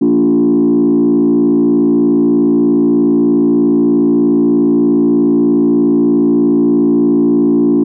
sine tone with frequency modulation, 289.1 Hz, D4, 27 cents flat, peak -6 dBFS, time 0.01-7.84 s, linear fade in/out 10 ms, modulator 56.8 Hz, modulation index 1.2, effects tanh soft clip ceiling -4 dBFS

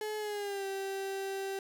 35% pulse tone with pitch glide, 426.8 to 389.1 Hz, G#4 to G4, +47 to -13 cents, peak -33 dBFS, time 0.01-1.59 s, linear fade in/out 2 ms, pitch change -160 cents, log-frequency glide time 0.18-0.66 s, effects none

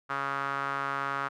sawtooth tone with band-pass filter, 138.59 Hz, C#3, in tune, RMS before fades -32 dBFS, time 0.09-1.29 s, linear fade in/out 20 ms, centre 1300 Hz, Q 3.8, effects none

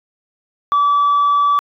sine tone, 1152 Hz, D6, 34 cents flat, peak -9 dBFS, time 0.72-1.59 s, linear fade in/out 0 ms, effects tanh soft clip ceiling -9 dBFS

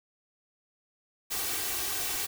white noise with comb filter, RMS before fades -32 dBFS, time 1.3-2.27 s, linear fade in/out 20 ms, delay 2.6 ms, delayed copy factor +0.65, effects none

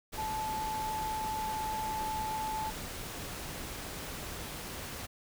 sine tone in noise, 870 Hz, A5, 20 cents flat, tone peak -33 dBFS, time 0.17-2.71 s, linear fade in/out 20 ms, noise pink, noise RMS -41 dBFS, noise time 0.12-5.07 s, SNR +5 dB, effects none

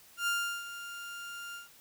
30% pulse tone with ADSR envelope, 1400 Hz, F6, 4 cents sharp, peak -25 dBFS, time 0.17-1.69 s, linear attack 100 ms, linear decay 360 ms, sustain -13 dB, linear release 140 ms, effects white hiss -58 dBFS RMS until 1.8 s

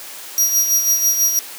sawtooth tone with tremolo, 5740 Hz, F8, 47 cents sharp, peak -9 dBFS, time 0.38-1.39 s, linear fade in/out 0 ms, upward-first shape sine, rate 6.1 Hz, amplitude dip 55%, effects white hiss -34 dBFS RMS until 1.58 s + high-pass 300 Hz 12 dB/octave

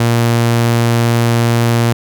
sawtooth tone, 117.3 Hz, A#2, 11 cents sharp, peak -6 dBFS, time 0-1.93 s, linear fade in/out 5 ms, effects none

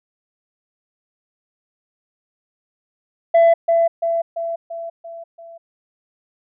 sine tone with echo, 670 Hz, E5, 28 cents sharp, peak -6 dBFS, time 3.34-3.54 s, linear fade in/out 10 ms, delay 340 ms, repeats 6, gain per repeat -5 dB, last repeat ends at 5.58 s, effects tanh soft clip ceiling -8 dBFS

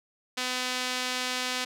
sawtooth tone with band-pass filter, 252.5 Hz, B3, 39 cents sharp, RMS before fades -31 dBFS, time 0.37-1.65 s, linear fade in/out 10 ms, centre 4000 Hz, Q 0.82, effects none

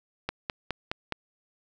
click train, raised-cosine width 0.3 ms, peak -13 dBFS, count 5, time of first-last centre 0.29-1.123 s, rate 4.8 Hz, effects none

